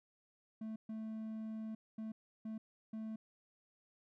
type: tone bursts at uneven times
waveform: triangle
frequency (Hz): 219.7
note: A3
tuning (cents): -2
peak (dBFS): -39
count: 5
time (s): 0.61-0.76 / 0.89-1.75 / 1.98-2.12 / 2.45-2.58 / 2.93-3.16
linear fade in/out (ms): 5
effects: none